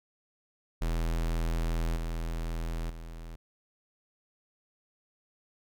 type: tone with level steps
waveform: square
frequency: 41.3 Hz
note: E1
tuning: 4 cents sharp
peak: -28 / -32 / -41 dBFS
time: 0.81-3.36 s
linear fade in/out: 10 ms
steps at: 1.96 / 2.9 s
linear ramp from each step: 2 ms
effects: none